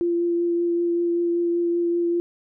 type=tone with vibrato; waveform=sine; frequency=343.8 Hz; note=F4; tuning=27 cents flat; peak=-19 dBFS; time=0.01-2.2 s; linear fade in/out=0 ms; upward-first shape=triangle; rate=5.2 Hz; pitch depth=13 cents each way; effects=none